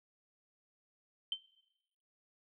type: tone with exponential decay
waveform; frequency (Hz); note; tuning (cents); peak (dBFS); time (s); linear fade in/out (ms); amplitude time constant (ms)
sine; 3103; G7; -18; -28; 1.32-1.4; 2; 17
effects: noise-tail reverb RT60 1.0 s tail -21 dB re dry + tanh soft clip ceiling -24 dBFS